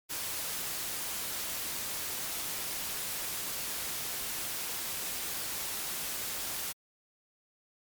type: noise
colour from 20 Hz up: white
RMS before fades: -36 dBFS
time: 0.09-6.73 s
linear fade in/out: 20 ms
effects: MP3 96 kbps